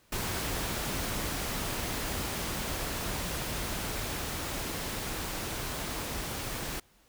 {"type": "noise with level ramp", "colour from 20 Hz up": "pink", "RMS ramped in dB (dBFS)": [-33, -36], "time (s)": [0.12, 6.8], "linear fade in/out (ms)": 5, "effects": ["pink hiss -64 dBFS RMS until 7.08 s"]}